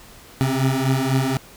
25% pulse beating tone pair, 130.81 / 134.81 Hz, C3 / C#3, 0 / -48 cents, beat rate 4 Hz, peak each -17 dBFS, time 0.41-1.37 s, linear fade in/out 0 ms, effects pink hiss -45 dBFS RMS until 1.56 s

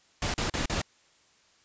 pink noise bursts, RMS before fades -29 dBFS, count 4, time 0.22-0.817 s, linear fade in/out 2 ms, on 120 ms, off 39 ms, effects white hiss -63 dBFS RMS until 1.64 s + resampled to 16000 Hz

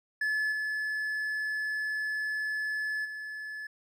triangle tone with level steps, 1722 Hz, A6, 38 cents flat, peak -25 / -28 / -35 dBFS, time 0.21-3.67 s, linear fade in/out 5 ms, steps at 0.51 / 3.04 s, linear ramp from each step 20 ms, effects none

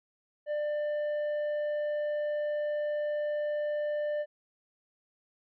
triangle tone with tanh clipping, 595 Hz, D5, 22 cents sharp, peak -30 dBFS, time 0.46-4.26 s, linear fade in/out 50 ms, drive 10 dB, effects none

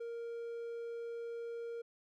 triangle tone, 466.5 Hz, A#4, 1 cent sharp, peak -38 dBFS, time 0-1.82 s, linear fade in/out 10 ms, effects none

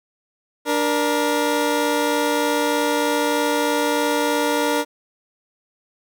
20% pulse tone pair together, 294.4 / 473.2 Hz, D4 / A#4, +4 / +26 cents, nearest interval minor sixth, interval 822 cents, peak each -16 dBFS, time 0.65-4.85 s, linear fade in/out 50 ms, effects none

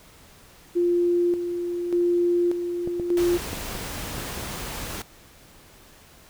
sine tone with tremolo, 349.2 Hz, F4, in tune, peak -18 dBFS, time 0.75-3.38 s, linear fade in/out 20 ms, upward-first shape square, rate 0.85 Hz, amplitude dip 55%
clicks, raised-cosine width 2 ms, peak -19 dBFS, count 5, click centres 2.875 / 2.998 / 3.531 / 3.752 / 4.182 s
pink noise, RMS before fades -33 dBFS, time 3.17-5.02 s, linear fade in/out 2 ms
effects pink hiss -51 dBFS RMS until 6.29 s

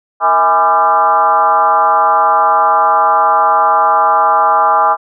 sine tone with frequency modulation, 1006 Hz, B5, 32 cents sharp, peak -7 dBFS, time 0.2-4.97 s, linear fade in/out 50 ms, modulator 181 Hz, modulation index 1.7, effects none

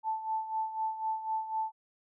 sine tone with tremolo, 880 Hz, A5, in tune, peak -28 dBFS, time 0.03-1.72 s, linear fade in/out 50 ms, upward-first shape sine, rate 4 Hz, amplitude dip 70%, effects none

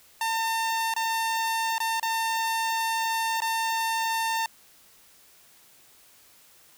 sawtooth tone with dropouts, 903 Hz, A5, 45 cents sharp, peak -21 dBFS, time 0.21-4.46 s, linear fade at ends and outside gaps 2 ms, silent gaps 0.939-0.963 / 1.782-1.802 / 1.998-2.028 / 3.404-3.419 s, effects white hiss -56 dBFS RMS until 6.77 s

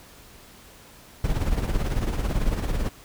brown noise with tremolo, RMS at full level -21 dBFS, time 1.24-2.89 s, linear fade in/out 2 ms, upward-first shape triangle, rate 18 Hz, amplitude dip 70%, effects pink hiss -49 dBFS RMS until 3.04 s

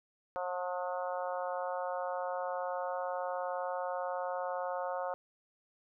harmonic tone with a mistuned harmonic, 180.1 Hz, F#3, 46 cents flat, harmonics 3 / 4 / 5 / 6 / 7 / 8, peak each -37 / -39 / -41 / -45 / -44 / -49 dBFS, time 0.36-5.14 s, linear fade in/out 0 ms, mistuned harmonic 8, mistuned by +16 cents, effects none

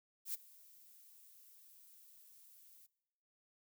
violet noise with ADSR envelope, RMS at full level -39 dBFS, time 0.25-2.87 s, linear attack 90 ms, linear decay 19 ms, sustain -23 dB, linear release 18 ms, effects noise-tail reverb RT60 1.0 s tail -22 dB re dry

